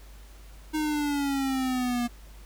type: exponential sweep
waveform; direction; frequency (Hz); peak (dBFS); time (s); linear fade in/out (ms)
square; down; 311.1 to 238; -26; 0.73-2.08; 20
effects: added 50 Hz sine -45 dBFS peak until 2.45 s + pink hiss -55 dBFS RMS until 2.45 s